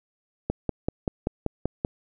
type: click train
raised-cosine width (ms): 2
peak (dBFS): -11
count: 8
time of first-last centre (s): 0.5-1.849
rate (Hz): 5.19
effects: none